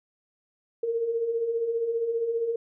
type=beating tone pair; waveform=sine; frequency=448.1 / 463.1 Hz; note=A4 / A#4; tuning=+32 / -11 cents; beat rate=15 Hz; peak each=-34 / -25 dBFS; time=0.83-2.56 s; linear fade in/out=5 ms; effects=none